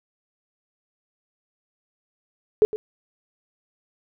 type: tone with echo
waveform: sine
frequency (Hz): 428.4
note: A4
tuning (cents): -46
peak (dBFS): -11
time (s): 2.62-2.65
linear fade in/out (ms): 0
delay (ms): 110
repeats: 1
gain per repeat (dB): -14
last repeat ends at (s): 2.76
effects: none